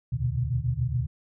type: tone cluster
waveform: sine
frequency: 71.8 / 80.5 / 119.2 / 126.2 / 148.9 Hz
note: D2 / E2 / A#2 / B2 / D3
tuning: -39 / -41 / +39 / +38 / +24 cents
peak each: -35 / -34 / -28 / -28 / -35 dBFS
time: 0.12-1.07 s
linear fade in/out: 10 ms
effects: none